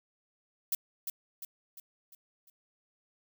violet noise with echo, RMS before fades -30 dBFS, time 0.72-0.75 s, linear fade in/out 2 ms, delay 350 ms, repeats 5, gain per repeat -6 dB, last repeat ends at 2.5 s, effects none

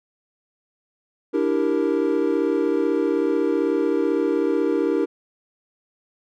triangle chord, E half-diminished seventh, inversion third, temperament equal, 293.7 / 329.6 / 392 / 466.2 Hz, D4 / E4 / G4 / Bb4, 0 / 0 / 0 / 0 cents, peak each -22 dBFS, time 1.33-5.06 s, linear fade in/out 20 ms, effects none

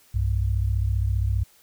sine tone pair together, 62.91 / 98 Hz, B1 / G2, +33 / 0 cents, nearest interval minor sixth, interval 767 cents, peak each -23 dBFS, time 0.14-1.44 s, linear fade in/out 10 ms, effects white hiss -57 dBFS RMS until 1.62 s

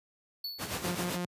square tone with exponential decay, 4435 Hz, C#8, in tune, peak -33 dBFS, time 0.44-0.9 s, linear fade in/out 5 ms, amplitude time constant 99 ms
pink noise with tremolo, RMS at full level -33 dBFS, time 0.58-1.19 s, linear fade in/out 50 ms, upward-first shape sine, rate 7.7 Hz, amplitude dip 60%
sawtooth tone bursts, 177.2 Hz, F3, 25 cents sharp, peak -28 dBFS, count 3, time 0.84-1.252 s, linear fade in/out 2 ms, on 110 ms, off 41 ms
effects high-pass 100 Hz 12 dB/octave + resampled to 32000 Hz

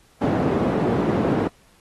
white band-pass noise, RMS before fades -21 dBFS, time 0.21-1.48 s, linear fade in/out 10 ms, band 140 to 400 Hz, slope 12 dB/octave, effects pink hiss -57 dBFS RMS until 1.8 s + AAC 32 kbps

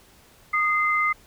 sine tone pair together, 1233.8 / 2075 Hz, D#6 / C7, -15 / -15 cents, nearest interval major sixth, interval 900 cents, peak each -22 dBFS, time 0.53-1.13 s, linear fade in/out 10 ms, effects pink hiss -54 dBFS RMS until 1.26 s

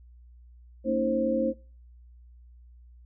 sine tone cluster, 229.5 / 281 / 318.1 / 530 Hz, A#3 / C#4 / D#4 / C5, -27 / +24 / +38 / +22 cents, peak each -28 / -32 / -31 / -26 dBFS, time 0.84-1.54 s, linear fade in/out 50 ms, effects noise-tail reverb RT60 0.4 s tail -23 dB re dry + added 60 Hz sine -49 dBFS peak until 3.05 s

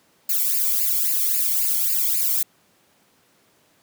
violet noise with flanger, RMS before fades -21 dBFS, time 0.29-2.43 s, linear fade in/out 5 ms, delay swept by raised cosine 0.42 to 0.94 ms, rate 3.7 Hz, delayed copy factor +1, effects pink hiss -60 dBFS RMS until 3.82 s + high-pass 150 Hz 12 dB/octave

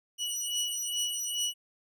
20% pulse beating tone pair, 2934 / 2936.4 Hz, F#7 / F#7, -15 / -14 cents, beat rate 2.4 Hz, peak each -28 dBFS, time 0.18-1.54 s, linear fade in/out 50 ms, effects none

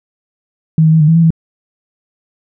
sine tone with pitch steps, 159.2 / 158.1 / 160.6 / 151.1 / 162.8 / 166.5 / 162.8 Hz, D#3 / D#3 / E3 / D3 / E3 / E3 / E3, +40 / +28 / -45 / +50 / -21 / +18 / -21 cents, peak -5 dBFS, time 0.78-1.305 s, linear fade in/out 2 ms, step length 75 ms, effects none

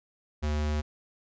square tone, 75.2 Hz, D2, 42 cents sharp, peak -27 dBFS, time 0.42-0.82 s, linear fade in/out 20 ms, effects resampled to 16000 Hz

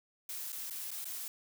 blue noise with dropouts, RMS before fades -41 dBFS, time 0.29-1.28 s, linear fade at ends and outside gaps 2 ms, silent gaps 0.521-0.527 / 0.699-0.707 / 0.907-0.914 / 1.044-1.054 s, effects none

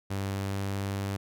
sawtooth tone with pitch glide, 98 to 98.74 Hz, G2 to G2, 0 to +13 cents, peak -26 dBFS, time 0.1-1.17 s, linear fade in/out 10 ms, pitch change +13 cents, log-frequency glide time 0.35-0.82 s, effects none

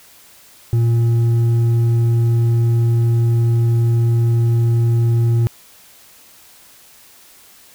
sine tone with hard clipping, 116.54 Hz, A#2, in tune, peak -13 dBFS, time 0.73-5.47 s, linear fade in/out 0 ms, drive 4 dB, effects white hiss -46 dBFS RMS until 7.74 s

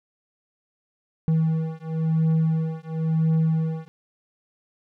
triangle beating tone pair, 160 / 160.97 Hz, D#3 / E3, +49 / -41 cents, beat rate 0.97 Hz, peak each -21 dBFS, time 1.28-3.88 s, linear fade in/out 0 ms, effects none

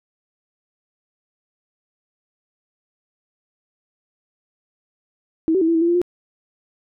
sine tone with pitch steps, 322.4 / 380.5 / 324.3 / 333.7 / 324.4 / 339.3 / 345.7 / 354.9 Hz, E4 / F#4 / E4 / E4 / E4 / F4 / F4 / F4, -38 / +48 / -28 / +21 / -28 / -50 / -18 / +28 cents, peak -14 dBFS, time 5.48-6.016 s, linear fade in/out 0 ms, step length 67 ms, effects none

